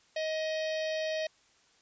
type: harmonic tone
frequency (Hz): 629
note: D#5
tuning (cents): +19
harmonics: 1 / 3 / 4 / 5 / 6 / 7 / 8 / 9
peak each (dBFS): -31 / -41 / -43 / -45 / -47 / -48 / -49 / -50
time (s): 0.16-1.27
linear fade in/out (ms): 5
effects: white hiss -65 dBFS RMS until 1.81 s + resampled to 16000 Hz